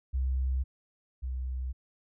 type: tone pair in turn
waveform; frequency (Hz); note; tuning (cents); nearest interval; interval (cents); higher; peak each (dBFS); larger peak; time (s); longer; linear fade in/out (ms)
sine; 65 / 63.88; C2 / C2; -11 / -41; unison; 30; first; -26 / -31; first; 0.13-0.64 / 1.22-1.73; neither; 20
effects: none